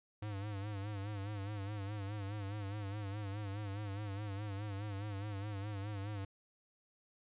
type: tone with vibrato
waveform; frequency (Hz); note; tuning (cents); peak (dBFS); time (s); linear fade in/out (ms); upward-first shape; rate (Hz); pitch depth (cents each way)
square; 101.8; G#2; -34; -40; 0.22-6.25; 5; sine; 4.8; 83
effects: resampled to 8000 Hz